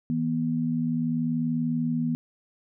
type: tone pair together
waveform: sine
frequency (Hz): 161.38 / 241.8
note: E3 / B3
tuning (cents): -36 / -36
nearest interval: perfect fifth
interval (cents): 700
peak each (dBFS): -28 / -25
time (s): 0.1-2.15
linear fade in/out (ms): 0
effects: none